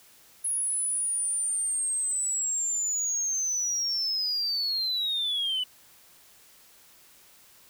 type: linear sweep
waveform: sine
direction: down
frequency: 10548 to 2960 Hz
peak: -24 dBFS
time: 0.44-5.64 s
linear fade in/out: 10 ms
effects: tanh soft clip ceiling -23 dBFS + white hiss -56 dBFS RMS until 7.69 s